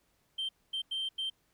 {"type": "tone bursts at uneven times", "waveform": "sine", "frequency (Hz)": 3136, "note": "G7", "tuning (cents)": 0, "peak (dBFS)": -30, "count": 4, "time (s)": [[0.38, 0.49], [0.73, 0.82], [0.91, 1.09], [1.18, 1.3]], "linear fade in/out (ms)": 10, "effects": ["tanh soft clip ceiling -30 dBFS", "pink hiss -73 dBFS RMS until 1.53 s"]}